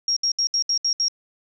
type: tone bursts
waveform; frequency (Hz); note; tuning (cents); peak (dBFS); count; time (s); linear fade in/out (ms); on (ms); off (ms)
sine; 5588; F8; 0; -18; 7; 0.08-1.083; 2; 85; 68
effects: none